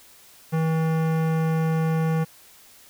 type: tone with hard clipping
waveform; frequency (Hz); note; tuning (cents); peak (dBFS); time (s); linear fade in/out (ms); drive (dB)
sine; 160.8; E3; -43; -22; 0.52-2.25; 20; 18
effects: white hiss -51 dBFS RMS until 2.89 s

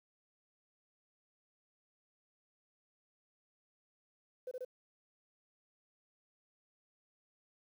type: tone bursts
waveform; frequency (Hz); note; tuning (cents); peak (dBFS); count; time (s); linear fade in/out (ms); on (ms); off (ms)
sine; 506; B4; +42; -38; 3; 4.47-4.649; 5; 43; 25
effects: tanh soft clip ceiling -34 dBFS + 11-bit

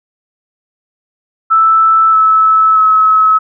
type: tone with pitch steps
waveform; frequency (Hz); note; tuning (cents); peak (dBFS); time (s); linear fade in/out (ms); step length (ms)
sine; 1318.5 / 1303.4 / 1288.4; E6 / E6 / E6; 0 / -20 / -40; -5; 1.5-3.39; 20; 630
effects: none

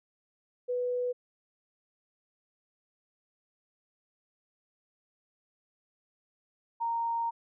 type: tone pair in turn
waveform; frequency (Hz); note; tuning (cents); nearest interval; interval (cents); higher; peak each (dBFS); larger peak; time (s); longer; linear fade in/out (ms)
sine; 493.9 / 927; B4 / A#5; 0 / -10; major seventh; 1090; second; -28; neither; 0.68-1.13 / 6.8-7.31; second; 20
effects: none

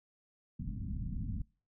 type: low-pass noise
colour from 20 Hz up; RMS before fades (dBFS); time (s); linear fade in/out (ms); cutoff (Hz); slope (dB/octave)
pink; -38; 0.59-1.42; 5; 240; 48
effects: noise-tail reverb RT60 0.4 s tail -26 dB re dry

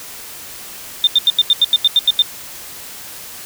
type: tone bursts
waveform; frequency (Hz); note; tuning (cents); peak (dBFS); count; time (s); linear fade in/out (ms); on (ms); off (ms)
sine; 3600; A7; +39; -7; 11; 1.04-2.221; 2; 31; 84
effects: white hiss -33 dBFS RMS until 3.45 s

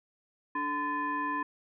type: tone with frequency modulation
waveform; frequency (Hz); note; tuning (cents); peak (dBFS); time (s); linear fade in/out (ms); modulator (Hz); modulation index
sine; 1020; C6; -44; -29; 0.55-1.43; 5; 728; 0.93
effects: none

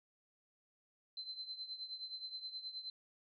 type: tone with tremolo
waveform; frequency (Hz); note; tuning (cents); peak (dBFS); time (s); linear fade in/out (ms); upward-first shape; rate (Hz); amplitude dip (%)
sine; 4075; C8; -47; -40; 1.17-2.9; 2; triangle; 9.5; 80
effects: none

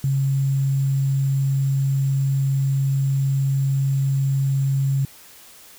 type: tone with sample-and-hold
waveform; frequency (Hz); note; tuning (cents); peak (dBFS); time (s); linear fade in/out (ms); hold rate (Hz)
sine; 136.5; C#3; -26; -17; 0.04-5.05; 2; 7350
effects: white hiss -46 dBFS RMS until 5.78 s

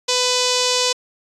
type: tone with notch filter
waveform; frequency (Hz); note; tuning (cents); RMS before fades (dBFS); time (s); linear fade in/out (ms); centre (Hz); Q
5% pulse; 499.3; B4; +19; -18; 0.08-0.93; 10; 1700; 0.88
effects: resampled to 24000 Hz

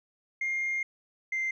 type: tone pair in turn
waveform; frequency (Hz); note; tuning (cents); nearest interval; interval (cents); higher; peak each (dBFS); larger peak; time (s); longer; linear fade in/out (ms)
sine; 2121 / 2087; C7 / C7; +23 / -5; unison; 28; first; -26; neither; 0.41-0.83 / 1.32-1.51; first; 5
effects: tanh soft clip ceiling -25 dBFS

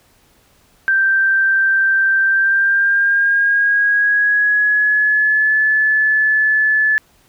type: tone with pitch glide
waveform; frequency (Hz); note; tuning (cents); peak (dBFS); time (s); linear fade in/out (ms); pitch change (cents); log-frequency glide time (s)
sine; 1568 to 1729.8; G6 to A6; 0 to -30; -11; 0.88-6.98; 0; +170; 2.25-5.55
effects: pink hiss -54 dBFS RMS until 7.28 s

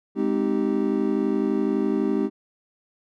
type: chord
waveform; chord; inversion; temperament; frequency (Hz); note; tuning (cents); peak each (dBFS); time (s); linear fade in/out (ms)
triangle; Ab major seventh; none; just; 207.7 / 259.6 / 311.5 / 389.3; Ab3 / C4 / Eb4 / G4; 0 / -13 / +2 / -12; -24; 0.15-2.3; 50
effects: none

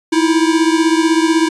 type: beating tone pair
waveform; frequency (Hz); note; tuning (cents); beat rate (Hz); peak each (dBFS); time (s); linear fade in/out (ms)
square; 320 / 336; D#4 / E4; +49 / +33; 16; -13 / -16; 0.12-1.49; 10
effects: resampled to 22050 Hz

